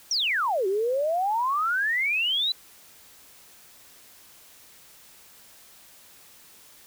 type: exponential two-way sweep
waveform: sine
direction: down then up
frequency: 5920 to 370 to 4038 Hz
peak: -22 dBFS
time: 0.11-2.52 s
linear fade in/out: 2 ms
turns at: 0.67 s
effects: white hiss -52 dBFS RMS until 6.86 s